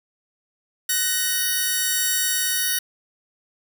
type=tone pair together; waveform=5% pulse; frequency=1494 / 1867.7 Hz; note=F#6 / A#6; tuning=+16 / +3 cents; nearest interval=major third; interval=387 cents; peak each=-12 dBFS; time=0.89-2.79 s; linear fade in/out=5 ms; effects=none